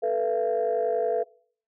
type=tone cluster; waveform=sine; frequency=438.6 / 489.3 / 677 Hz; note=A4 / B4 / E5; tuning=-6 / -16 / +46 cents; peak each=-26 dBFS; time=0.02-1.24 s; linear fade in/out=20 ms; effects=noise-tail reverb RT60 0.5 s tail -22 dB re dry + tanh soft clip ceiling -16 dBFS